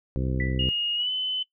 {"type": "harmonic tone", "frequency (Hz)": 64.6, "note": "C2", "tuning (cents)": -21, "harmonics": [1, 2, 3, 4, 5, 6, 7, 8], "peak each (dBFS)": [-28, -28, -34, -35, -36, -39, -44, -41], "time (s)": [0.16, 0.69], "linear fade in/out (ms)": 0}
{"type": "tone with exponential decay", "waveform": "sine", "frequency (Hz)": 1975.5, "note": "B6", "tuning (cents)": 0, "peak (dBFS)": -27, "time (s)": [0.4, 0.74], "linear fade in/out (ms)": 2, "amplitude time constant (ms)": 72}
{"type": "tone with pitch glide", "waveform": "sine", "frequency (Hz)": [2859, 3027], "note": ["F7", "F#7"], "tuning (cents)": [40, 39], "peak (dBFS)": -24, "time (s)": [0.59, 1.43], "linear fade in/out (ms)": 5, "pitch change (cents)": 99, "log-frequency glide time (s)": [0.95, 1.11]}
{"effects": ["noise-tail reverb RT60 0.1 s tail -18 dB re dry"]}